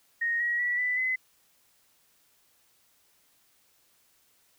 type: tone with pitch steps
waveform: sine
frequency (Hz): 1864.7 / 1905 / 1946.1 / 1988.2 / 2031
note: A#6 / A#6 / B6 / B6 / B6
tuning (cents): 0 / +37 / -26 / +11 / +48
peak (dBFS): -25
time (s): 0.21-1.16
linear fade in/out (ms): 10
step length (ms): 190
effects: white hiss -66 dBFS RMS until 4.58 s